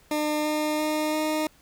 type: tone with pitch steps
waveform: 20% pulse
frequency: 301.9 / 304.2 / 306.5 / 308.8 Hz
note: D4 / D#4 / D#4 / D#4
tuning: +48 / -39 / -26 / -13 cents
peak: -19 dBFS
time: 0.11-1.47 s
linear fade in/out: 2 ms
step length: 340 ms
effects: pink hiss -58 dBFS RMS until 1.61 s